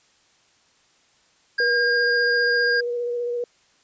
square tone, 1615 Hz, G#6, 49 cents flat, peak -19 dBFS, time 1.58-2.81 s, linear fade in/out 10 ms
sine tone with vibrato, 481.2 Hz, B4, 45 cents flat, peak -23 dBFS, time 1.6-3.44 s, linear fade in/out 2 ms, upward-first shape square, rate 15 Hz, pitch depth 14 cents each way
effects white hiss -60 dBFS RMS until 3.83 s + resampled to 16000 Hz

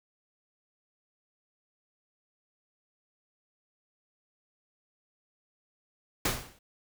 pink noise with exponential decay, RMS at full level -24 dBFS, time 6.25-6.59 s, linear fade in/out 5 ms, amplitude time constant 72 ms, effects none

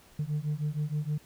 sine beating tone pair, 146.83 / 153.23 Hz, D3 / D#3, 0 / -26 cents, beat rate 6.4 Hz, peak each -30 dBFS, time 0.19-1.18 s, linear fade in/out 5 ms, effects tanh soft clip ceiling -25 dBFS + pink hiss -58 dBFS RMS until 1.25 s

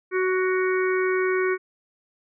harmonic tone with a mistuned harmonic, 372.4 Hz, F#4, 11 cents sharp, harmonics 1 / 3 / 4 / 5 / 6, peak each -21 / -31 / -30 / -32 / -32 dBFS, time 0.11-1.58 s, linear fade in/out 50 ms, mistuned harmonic 4, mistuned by -15 cents, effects none

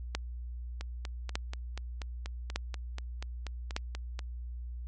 two click trains, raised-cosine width 0.2 ms, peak -14 / -22 dBFS, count 4 / 15, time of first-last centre 0.15-3.764 / 0.81-4.192 s, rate 0.83 / 4.14 Hz, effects added 60 Hz sine -37 dBFS peak until 4.87 s + MP3 48 kbps

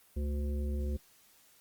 harmonic tone with a mistuned harmonic, 73.1 Hz, D2, 7 cents flat, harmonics 1 / 3 / 5 / 7, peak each -31 / -41 / -45 / -48 dBFS, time 0.16-0.97 s, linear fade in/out 10 ms, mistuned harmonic 1, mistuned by -100 cents, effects white hiss -63 dBFS RMS until 1.6 s + Opus 32 kbps

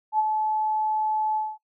sine tone with ADSR envelope, 863 Hz, A5, 34 cents flat, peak -17 dBFS, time 0.12-1.58 s, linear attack 69 ms, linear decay 30 ms, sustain -5 dB, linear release 220 ms, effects noise-tail reverb RT60 0.1 s tail -22 dB re dry

